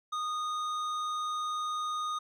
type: tone with hard clipping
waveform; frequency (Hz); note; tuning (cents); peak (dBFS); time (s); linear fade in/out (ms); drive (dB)
sine; 1234; D#6; -15; -33; 0.12-2.19; 10; 10
effects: none